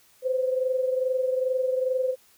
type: tone pair together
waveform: sine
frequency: 511.6 / 534 Hz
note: C5 / C5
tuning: -39 / +35 cents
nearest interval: minor second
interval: 74 cents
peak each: -23 / -30 dBFS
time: 0.22-2.16 s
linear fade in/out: 50 ms
effects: white hiss -59 dBFS RMS until 2.37 s